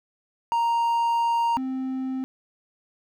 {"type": "tone pair in turn", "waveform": "triangle", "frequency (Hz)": [932, 261.5], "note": ["A#5", "C4"], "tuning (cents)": [-1, -1], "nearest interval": "octave + minor seventh", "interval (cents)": 2200, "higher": "first", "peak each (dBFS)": [-18, -24], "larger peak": "first", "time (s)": [[0.52, 1.57], [1.57, 2.24]], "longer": "first", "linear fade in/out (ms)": 0, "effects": []}